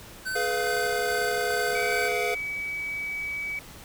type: tone with tremolo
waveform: square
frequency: 1527 Hz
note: G6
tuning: 46 cents flat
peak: -29 dBFS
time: 0.25-2.09 s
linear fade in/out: 20 ms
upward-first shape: square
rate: 2.4 Hz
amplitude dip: 25%
type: chord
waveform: square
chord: F diminished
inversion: first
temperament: equal with one note detuned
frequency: 422.3 / 493.9 / 698.5 Hz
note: Ab4 / Cb5 / F5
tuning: +29 / 0 / 0 cents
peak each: -31 dBFS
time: 0.35-2.35 s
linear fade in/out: 10 ms
type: click train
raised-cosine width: 0.5 ms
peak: -27 dBFS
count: 51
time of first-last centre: 0.51-2.118 s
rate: 31.1 Hz
type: tone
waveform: sine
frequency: 2280 Hz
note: C#7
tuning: 48 cents sharp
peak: -29 dBFS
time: 1.75-3.59 s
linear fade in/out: 2 ms
effects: pink hiss -46 dBFS RMS until 3.84 s